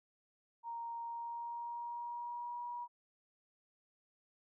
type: tone with pitch glide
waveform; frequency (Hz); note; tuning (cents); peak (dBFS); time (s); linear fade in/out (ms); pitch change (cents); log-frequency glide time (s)
sine; 932.3 to 961.8; A#5 to B5; 0 to -46; -40; 0.63-2.88; 50; +54; 1.02-2.62
effects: none